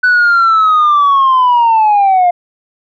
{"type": "linear sweep", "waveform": "sine", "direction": "down", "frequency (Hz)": [1500, 697], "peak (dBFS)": -4, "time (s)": [0.03, 2.31], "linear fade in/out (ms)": 10, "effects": ["tanh soft clip ceiling -4 dBFS"]}